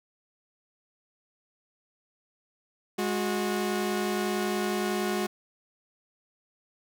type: tone pair together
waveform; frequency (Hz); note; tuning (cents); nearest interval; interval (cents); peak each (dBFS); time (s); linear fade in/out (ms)
sawtooth; 207.7 / 364.6; G#3 / F#4; 0 / -25; minor seventh; 975; -26 / -25; 2.98-5.27; 10
effects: none